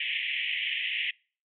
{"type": "band-pass noise", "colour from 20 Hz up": "white", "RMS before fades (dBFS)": -31, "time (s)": [0, 1.11], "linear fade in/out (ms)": 5, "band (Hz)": [1900, 3200], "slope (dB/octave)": 96, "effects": ["noise-tail reverb RT60 0.4 s tail -26 dB re dry"]}